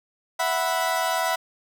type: chord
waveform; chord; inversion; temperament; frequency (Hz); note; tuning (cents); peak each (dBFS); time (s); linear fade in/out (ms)
30% pulse; E suspended second; none; equal; 659.3 / 740 / 987.8; E5 / F#5 / B5; 0 / 0 / 0; -24; 0.39-1.36; 10
effects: none